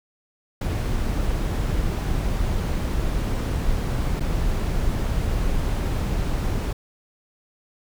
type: noise with dropouts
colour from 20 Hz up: brown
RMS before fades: -23 dBFS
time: 0.61-6.73 s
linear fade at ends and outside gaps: 5 ms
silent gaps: 4.198-4.204 s
effects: none